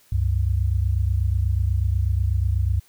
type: tone pair together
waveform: sine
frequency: 68.02 / 96.2 Hz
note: C#2 / G2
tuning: -32 / -32 cents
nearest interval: tritone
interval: 600 cents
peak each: -21 dBFS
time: 0.12-2.8 s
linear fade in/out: 5 ms
effects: white hiss -57 dBFS RMS until 2.88 s